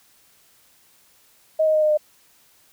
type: tone with pitch steps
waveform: sine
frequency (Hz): 630 / 623.8 / 617.7 / 611.7 / 605.7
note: D#5 / D#5 / D#5 / D#5 / D#5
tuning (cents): +21 / +4 / -13 / -30 / -47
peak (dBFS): -15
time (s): 1.59-1.975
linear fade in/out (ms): 10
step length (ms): 77
effects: white hiss -57 dBFS RMS until 2.72 s